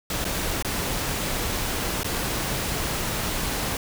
pink noise with dropouts, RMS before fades -27 dBFS, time 0.1-3.77 s, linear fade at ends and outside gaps 2 ms, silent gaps 0.244-0.25 / 0.625-0.647 / 2.033-2.044 s, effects none

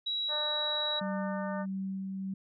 sine tone, 3881 Hz, B7, 31 cents flat, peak -30 dBFS, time 0.06-1 s, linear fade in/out 10 ms
harmonic tone, 300 Hz, D4, 37 cents sharp, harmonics 2 / 3 / 4 / 5 / 6, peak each -37 / -41 / -43 / -45 / -47 dBFS, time 0.28-1.66 s, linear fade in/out 50 ms
sine tone with tremolo, 192.1 Hz, G3, 35 cents flat, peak -32 dBFS, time 1.01-2.34 s, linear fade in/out 5 ms, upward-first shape sine, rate 1.6 Hz, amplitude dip 25%
effects none

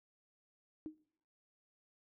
sine tone with exponential decay, 311.1 Hz, D#4, in tune, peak -37 dBFS, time 0.86-0.98 s, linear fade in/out 0 ms, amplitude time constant 25 ms, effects noise-tail reverb RT60 0.7 s tail -23 dB re dry

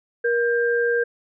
sine tone pair together, 473.5 / 1592.7 Hz, A#4 / G6, +27 / +27 cents, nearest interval octave + major sixth, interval 2100 cents, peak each -19 / -23 dBFS, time 0.24-1.04 s, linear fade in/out 10 ms, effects none

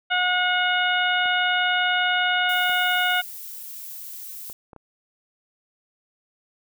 harmonic tone, 725 Hz, F#5, 35 cents flat, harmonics 1 / 2 / 3 / 4 / 5, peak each -25 / -22 / -28 / -26 / -31 dBFS, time 0.1-3.22 s, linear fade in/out 20 ms
clicks, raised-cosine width 1 ms, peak -29 dBFS, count 5, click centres 1.258 / 2.696 / 4.499 / 4.732 / 4.763 s
violet noise, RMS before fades -37 dBFS, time 2.49-4.53 s, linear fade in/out 2 ms
effects none

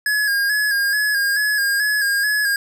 square tone with vibrato, 1658 Hz, G#6, 3 cents flat, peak -17 dBFS, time 0.06-2.56 s, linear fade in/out 2 ms, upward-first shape square, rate 2.3 Hz, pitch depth 40 cents each way, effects none

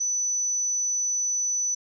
sine tone, 5980 Hz, F#8, 17 cents sharp, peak -23 dBFS, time 0-1.75 s, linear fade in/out 10 ms, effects none

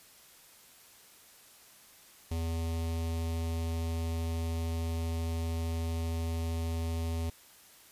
square tone with notch filter, 82.41 Hz, E2, in tune, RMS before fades -33 dBFS, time 2.31-7.3 s, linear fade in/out 5 ms, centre 1500 Hz, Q 1.3, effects white hiss -57 dBFS RMS until 7.91 s + resampled to 32000 Hz

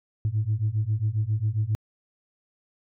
sine beating tone pair, 103.83 / 111.23 Hz, G#2 / A2, 0 / +19 cents, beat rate 7.4 Hz, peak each -25 / -24 dBFS, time 0.25-1.75 s, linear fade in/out 0 ms, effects tanh soft clip ceiling -17 dBFS

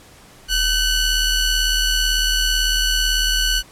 20% pulse ring-modulated tone, 1489 Hz, F#6, 11 cents sharp, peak -8 dBFS, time 0.48-3.63 s, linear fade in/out 50 ms, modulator 1450 Hz, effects pink hiss -46 dBFS RMS until 3.71 s + low-pass 12000 Hz 12 dB/octave

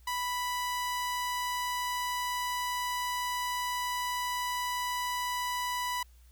sawtooth tone, 987.8 Hz, B5, in tune, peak -27 dBFS, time 0.07-6.03 s, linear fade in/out 5 ms, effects added 60 Hz sine -54 dBFS peak until 6.31 s + white hiss -67 dBFS RMS until 6.31 s

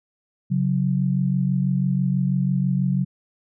sine tone pair together, 137.7 / 183.81 Hz, C#3 / F#3, -11 / -11 cents, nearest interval perfect fourth, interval 500 cents, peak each -21 dBFS, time 0.5-3.05 s, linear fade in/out 20 ms, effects none

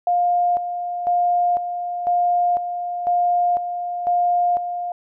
sine tone with tremolo, 706 Hz, F5, 19 cents sharp, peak -15 dBFS, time 0.07-4.92 s, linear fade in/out 2 ms, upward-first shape square, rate 1 Hz, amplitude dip 60%, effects none

